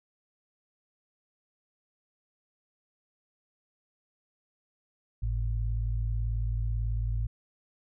sine tone pair together, 52.05 / 110.3 Hz, G#1 / A2, +5 / +5 cents, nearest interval octave + minor second, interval 1300 cents, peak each -28 / -32 dBFS, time 5.22-7.27 s, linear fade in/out 10 ms, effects none

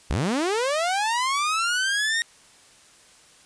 sawtooth linear sweep, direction up, 45.87 to 1870 Hz, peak -18 dBFS, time 0.1-2.22 s, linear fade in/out 0 ms, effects white hiss -53 dBFS RMS until 3.45 s + resampled to 22050 Hz

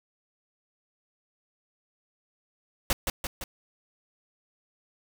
pink noise with echo, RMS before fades -24 dBFS, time 2.9-2.93 s, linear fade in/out 2 ms, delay 170 ms, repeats 3, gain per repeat -4 dB, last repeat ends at 3.44 s, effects none

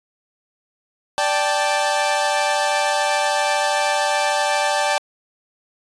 sawtooth chord, D suspended fourth, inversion none, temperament equal with one note detuned, 587.3 / 784 / 877 Hz, D5 / G5 / A5, 0 / 0 / -6 cents, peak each -18 dBFS, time 1.18-4.98 s, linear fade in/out 0 ms, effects resampled to 22050 Hz

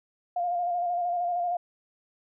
sine tone with vibrato, 703 Hz, F5, 11 cents sharp, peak -25 dBFS, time 0.36-1.57 s, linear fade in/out 5 ms, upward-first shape square, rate 13 Hz, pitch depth 29 cents each way, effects none

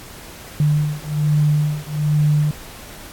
sine beating tone pair, 149.2 / 150.4 Hz, D3 / D3, +28 / +42 cents, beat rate 1.2 Hz, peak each -18 dBFS, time 0.6-2.51 s, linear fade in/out 2 ms, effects pink hiss -38 dBFS RMS until 3.12 s + AAC 64 kbps

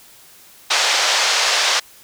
white band-pass noise, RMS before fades -17 dBFS, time 0.7-1.8 s, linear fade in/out 10 ms, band 520 to 5900 Hz, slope 24 dB/octave, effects white hiss -46 dBFS RMS until 2.03 s

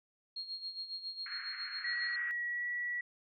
sine tone with tremolo, 4259 Hz, C8, 30 cents sharp, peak -37 dBFS, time 0.36-2.16 s, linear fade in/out 5 ms, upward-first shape sine, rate 7.3 Hz, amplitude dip 70%
white band-pass noise, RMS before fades -46 dBFS, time 1.26-2.31 s, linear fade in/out 0 ms, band 1400 to 2000 Hz, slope 48 dB/octave
sine tone with pitch glide, 1920 to 1940.1 Hz, B6 to B6, -49 to -31 cents, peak -34 dBFS, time 1.84-3.01 s, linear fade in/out 5 ms, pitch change +18 cents, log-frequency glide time 2.44-2.67 s
effects none

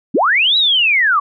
sine linear two-way sweep, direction up then down, 164.5 to 3951 to 1089 Hz, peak -10 dBFS, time 0.14-1.2 s, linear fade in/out 10 ms, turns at 0.57 s, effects none

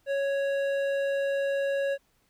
sine tone with hard clipping, 554.4 Hz, C#5, in tune, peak -27 dBFS, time 0.06-1.98 s, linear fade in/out 50 ms, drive 10 dB, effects pink hiss -69 dBFS RMS until 2.29 s

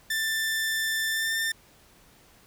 sawtooth tone with pitch glide, 1775 to 1795.6 Hz, A6 to A6, +15 to +35 cents, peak -22 dBFS, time 0.1-1.52 s, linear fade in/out 5 ms, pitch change +20 cents, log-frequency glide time 1.1-1.34 s, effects pink hiss -57 dBFS RMS until 2.46 s

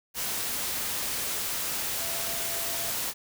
sine tone in noise, 673 Hz, E5, 36 cents sharp, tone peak -41 dBFS, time 1.97-2.94 s, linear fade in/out 50 ms, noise white, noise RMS -31 dBFS, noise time 0.14-3.14 s, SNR -13 dB, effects none

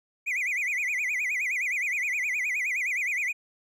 triangle tone with vibrato, 2217 Hz, C#7, in tune, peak -24 dBFS, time 0.26-3.33 s, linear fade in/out 20 ms, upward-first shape sine, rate 9.6 Hz, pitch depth 210 cents each way, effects none

